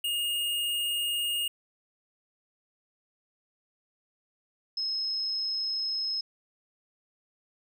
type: tone pair in turn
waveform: square / sine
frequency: 2847 / 5167 Hz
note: F7 / E8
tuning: +33 / -35 cents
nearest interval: minor seventh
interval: 1032 cents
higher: second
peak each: -28 dBFS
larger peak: neither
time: 0.04-1.48 / 4.77-6.21 s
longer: neither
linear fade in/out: 5 ms
effects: none